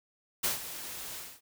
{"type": "noise with ADSR envelope", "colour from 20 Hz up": "white", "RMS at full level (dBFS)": -28, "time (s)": [0.43, 1.41], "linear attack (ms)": 15, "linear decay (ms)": 140, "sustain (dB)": -13, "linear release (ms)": 240, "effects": []}